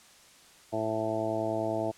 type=harmonic tone; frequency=110 Hz; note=A2; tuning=in tune; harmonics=1 / 2 / 3 / 4 / 5 / 6 / 7 / 8; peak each=-39 / -40 / -34 / -39 / -38 / -31 / -41 / -40 dBFS; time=0.72-1.92 s; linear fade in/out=20 ms; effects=white hiss -56 dBFS RMS until 1.97 s + low-pass 9000 Hz 12 dB/octave